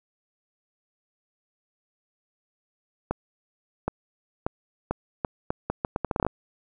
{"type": "accelerating click train", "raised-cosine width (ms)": 1, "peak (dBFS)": -11, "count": 16, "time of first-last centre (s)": [3.11, 6.266], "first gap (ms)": 770, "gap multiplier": 0.76, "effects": []}